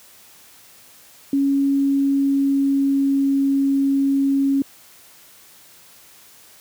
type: tone with pitch glide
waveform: sine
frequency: 277.2 to 275.1 Hz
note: C#4 to C#4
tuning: 0 to -13 cents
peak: -15 dBFS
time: 1.33-4.62 s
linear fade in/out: 2 ms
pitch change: -13 cents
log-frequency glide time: 1.6-3.41 s
effects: white hiss -48 dBFS RMS until 6.6 s + high-pass 60 Hz 12 dB/octave